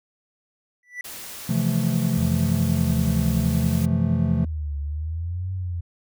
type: tone with exponential growth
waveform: triangle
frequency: 1970 Hz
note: B6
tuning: 5 cents flat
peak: -24 dBFS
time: 0.83-1.01 s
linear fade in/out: 2 ms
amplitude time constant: 39 ms
type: noise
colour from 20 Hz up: white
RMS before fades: -37 dBFS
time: 1.04-3.86 s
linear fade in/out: 10 ms
type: chord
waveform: triangle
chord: F major seventh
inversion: second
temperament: equal with one note detuned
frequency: 130.81 / 164.81 / 175.42 / 220 Hz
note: C3 / E3 / F3 / A3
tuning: 0 / 0 / +8 / 0 cents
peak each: -23 dBFS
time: 1.49-4.45 s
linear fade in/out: 5 ms
type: tone with vibrato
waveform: sine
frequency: 81.8 Hz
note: E2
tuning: 13 cents flat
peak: -25 dBFS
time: 2.17-5.81 s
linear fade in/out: 10 ms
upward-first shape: triangle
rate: 0.67 Hz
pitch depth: 250 cents each way
effects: none